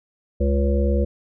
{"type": "harmonic tone", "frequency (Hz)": 69.9, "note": "C#2", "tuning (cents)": 15, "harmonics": [1, 3, 5, 7, 8], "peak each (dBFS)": [-18, -25, -28, -26, -28], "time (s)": [0.4, 1.05], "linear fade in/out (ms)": 10, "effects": []}